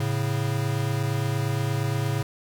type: tone pair together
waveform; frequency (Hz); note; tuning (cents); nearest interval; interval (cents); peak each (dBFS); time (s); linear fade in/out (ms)
square; 110 / 138.59; A2 / C#3; 0 / 0; major third; 400; -27; 0-2.23; 5
effects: none